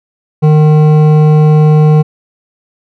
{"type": "tone with hard clipping", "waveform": "sine", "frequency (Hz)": 153, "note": "D#3", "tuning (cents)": -29, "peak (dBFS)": -5, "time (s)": [0.42, 2.03], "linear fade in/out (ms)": 20, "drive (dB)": 11, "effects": []}